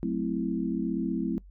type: chord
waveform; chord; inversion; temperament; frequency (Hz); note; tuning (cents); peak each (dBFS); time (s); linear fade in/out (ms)
sine; F# half-diminished seventh; none; equal; 185 / 220 / 261.6 / 329.6; F#3 / A3 / C4 / E4; 0 / 0 / 0 / 0; -32; 0.03-1.38; 0
effects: noise-tail reverb RT60 0.1 s tail -21 dB re dry + added 47 Hz sine -47 dBFS peak until 1.5 s